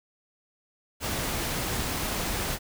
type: noise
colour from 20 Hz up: pink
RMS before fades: -30 dBFS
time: 1-2.59 s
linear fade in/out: 50 ms
effects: none